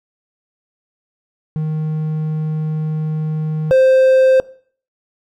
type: tone pair in turn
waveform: triangle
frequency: 155.56 / 523.2 Hz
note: D#3 / C5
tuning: 0 / 0 cents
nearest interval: octave + major sixth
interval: 2100 cents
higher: second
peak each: -15 / -6 dBFS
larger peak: second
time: 1.56-3.71 / 3.71-4.4 s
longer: first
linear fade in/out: 0 ms
effects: noise-tail reverb RT60 0.5 s tail -21 dB re dry